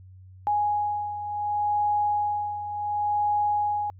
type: beating tone pair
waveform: sine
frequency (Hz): 830.6 / 831.29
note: G#5 / G#5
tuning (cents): 0 / +1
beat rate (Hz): 0.69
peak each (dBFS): -24 / -30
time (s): 0.47-3.9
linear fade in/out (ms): 0
effects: added 93 Hz sine -45 dBFS peak until 3.99 s